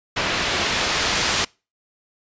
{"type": "noise with low-pass filter sweep", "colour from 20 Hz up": "white", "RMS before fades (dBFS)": -22, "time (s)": [0.16, 1.45], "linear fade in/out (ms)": 10, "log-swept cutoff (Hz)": [3200, 5700], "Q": 0.74, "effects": ["noise-tail reverb RT60 0.3 s tail -26 dB re dry", "resampled to 16000 Hz"]}